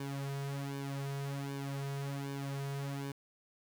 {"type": "tone with flanger", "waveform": "sawtooth", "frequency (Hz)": 139.1, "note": "C#3", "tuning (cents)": 6, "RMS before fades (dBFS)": -39, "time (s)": [0, 3.12], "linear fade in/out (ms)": 5, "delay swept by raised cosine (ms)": [1.5, 3.8], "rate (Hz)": 1.3, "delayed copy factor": -0.75, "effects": ["10-bit"]}